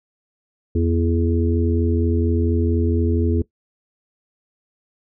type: harmonic tone with a mistuned harmonic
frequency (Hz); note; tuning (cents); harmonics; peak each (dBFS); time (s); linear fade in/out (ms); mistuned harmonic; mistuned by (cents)
84.3; E2; +39; 1 / 3 / 4 / 5; -18 / -23 / -24 / -25; 0.75-3.42; 5; 3; -58
effects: noise-tail reverb RT60 0.1 s tail -18 dB re dry